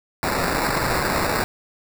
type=noise with sample-and-hold; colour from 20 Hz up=white; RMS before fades=-22 dBFS; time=0.23-1.44 s; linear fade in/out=0 ms; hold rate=3150 Hz; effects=none